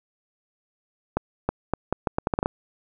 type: accelerating click train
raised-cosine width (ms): 1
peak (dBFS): -8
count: 11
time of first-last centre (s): 1.17-2.459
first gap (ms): 320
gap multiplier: 0.77
effects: none